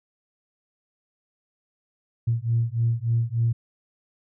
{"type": "beating tone pair", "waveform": "sine", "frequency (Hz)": [114.5, 117.9], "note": ["A#2", "A#2"], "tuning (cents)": [-31, 20], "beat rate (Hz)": 3.4, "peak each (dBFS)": -23, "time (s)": [2.27, 3.53], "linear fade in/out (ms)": 10, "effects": ["tanh soft clip ceiling -13 dBFS"]}